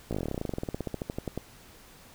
slowing click train, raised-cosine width 2 ms, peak -18 dBFS, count 28, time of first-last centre 0.11-1.376 s, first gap 17 ms, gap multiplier 1.07, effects pink hiss -53 dBFS RMS until 2.14 s

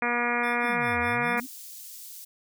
harmonic tone, 240 Hz, B3, 49 cents flat, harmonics 1 / 2 / 3 / 4 / 5 / 6 / 7 / 8 / 9 / 10, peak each -33 / -33 / -33 / -33 / -33 / -33 / -33 / -33 / -33 / -33 dBFS, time 0.02-1.4 s, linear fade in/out 2 ms
25% pulse tone with tremolo, 1755 Hz, A6, 5 cents flat, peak -36 dBFS, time 0.43-1.4 s, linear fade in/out 5 ms, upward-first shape sine, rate 4.9 Hz, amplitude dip 95%
sine exponential two-way sweep, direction down then up, 277.2 to 78.9 to 277.2 Hz, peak -36 dBFS, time 0.63-1.47 s, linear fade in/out 20 ms, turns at 1 s
white high-pass noise, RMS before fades -43 dBFS, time 1.37-2.25 s, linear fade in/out 10 ms, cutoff 5200 Hz, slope 12 dB/octave
effects none

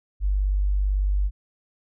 sine tone, 49 Hz, G1, in tune, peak -19 dBFS, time 0.2-1.31 s, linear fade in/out 50 ms, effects none

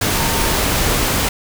sine tone in noise, 913 Hz, A#5, 36 cents flat, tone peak -26 dBFS, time 0.15-0.56 s, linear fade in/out 5 ms, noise pink, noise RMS -17 dBFS, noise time 0.01-1.29 s, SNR -12 dB, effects none

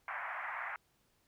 white band-pass noise, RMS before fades -41 dBFS, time 0.08-0.76 s, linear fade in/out 2 ms, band 700 to 2100 Hz, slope 48 dB/octave, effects pink hiss -74 dBFS RMS until 1.27 s

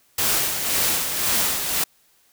white noise with tremolo, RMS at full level -20 dBFS, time 0.18-1.84 s, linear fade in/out 5 ms, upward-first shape sine, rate 1.9 Hz, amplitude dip 50%, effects white hiss -60 dBFS RMS until 2.32 s

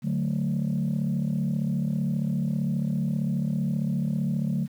sine chord, D major, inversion none, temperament equal, 146.83 / 185 / 220 Hz, D3 / F#3 / A3, 0 / 0 / 0 cents, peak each -26 / -27 / -27 dBFS, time 0.02-4.68 s, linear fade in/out 50 ms, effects tanh soft clip ceiling -19 dBFS + 9-bit

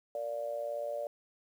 sine tone with amplitude modulation, 583 Hz, D5, 13 cents flat, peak -30 dBFS, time 0.15-1.07 s, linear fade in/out 2 ms, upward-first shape sine, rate 118 Hz, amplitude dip 80%, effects 10-bit

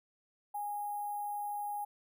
sine tone with sample-and-hold, 824 Hz, G#5, 14 cents flat, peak -35 dBFS, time 0.54-1.85 s, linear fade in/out 10 ms, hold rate 11025 Hz, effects none

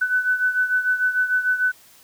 sine beating tone pair, 1500 / 1506.7 Hz, F#6 / F#6, +23 / +31 cents, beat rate 6.7 Hz, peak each -19 / -24 dBFS, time 0.01-1.72 s, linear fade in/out 10 ms, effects white hiss -51 dBFS RMS until 2.03 s

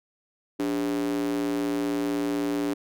square tone with high-pass filter, 57.9 Hz, A#1, 11 cents flat, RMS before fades -27 dBFS, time 0.59-2.74 s, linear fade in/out 10 ms, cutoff 320 Hz, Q 7.5, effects none

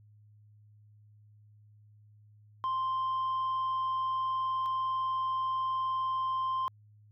sine tone pair in turn, 1046.5 / 1046.5 Hz, C6 / C6, 0 / 0 cents, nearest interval unison, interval 0 cents, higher neither, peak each -26 dBFS, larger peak neither, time 2.64-4.66 / 4.66-6.68 s, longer neither, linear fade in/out 0 ms, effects tanh soft clip ceiling -28 dBFS + added 105 Hz sine -56 dBFS peak until 7.11 s

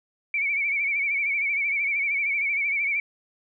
sine tone with vibrato, 2276 Hz, C#7, 45 cents sharp, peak -22 dBFS, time 0.34-3 s, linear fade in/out 2 ms, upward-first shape sine, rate 13 Hz, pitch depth 70 cents each way, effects none

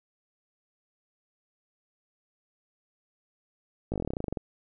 slowing click train, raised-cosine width 2 ms, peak -18 dBFS, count 16, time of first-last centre 3.92-4.372 s, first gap 18 ms, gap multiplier 1.07, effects none

